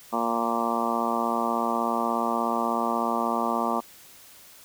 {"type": "harmonic tone", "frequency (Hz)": 116.54, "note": "A#2", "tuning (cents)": 0, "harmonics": [2, 3, 4, 5, 6, 7, 8, 9, 10], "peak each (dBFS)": [-30, -34, -35, -34, -31, -33, -31, -33, -30], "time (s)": [0.12, 3.81], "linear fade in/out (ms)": 20, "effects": ["white hiss -50 dBFS RMS until 4.64 s"]}